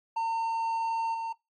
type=tone with level steps; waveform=triangle; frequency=909 Hz; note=A#5; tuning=44 cents flat; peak=-24 / -28 dBFS; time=0.16-1.33 s; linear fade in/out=10 ms; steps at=1.14 s; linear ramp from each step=5 ms; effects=noise-tail reverb RT60 0.2 s tail -21 dB re dry + MP3 32 kbps